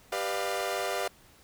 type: chord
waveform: sawtooth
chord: G dominant seventh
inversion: none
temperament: equal with one note detuned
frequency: 392 / 493.9 / 600 / 698.5 Hz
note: G4 / B4 / D5 / F5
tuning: 0 / 0 / +37 / 0 cents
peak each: -32 / -32 / -31 / -30 dBFS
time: 0.12-1.08 s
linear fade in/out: 5 ms
effects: pink hiss -58 dBFS RMS until 1.43 s